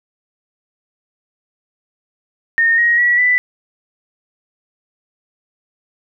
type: tone with pitch steps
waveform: sine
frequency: 1836 / 1884.3 / 1934 / 1984.9 Hz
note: A#6 / A#6 / B6 / B6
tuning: -27 / +18 / -37 / +8 cents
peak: -10 dBFS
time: 2.58-3.38 s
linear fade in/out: 0 ms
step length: 200 ms
effects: none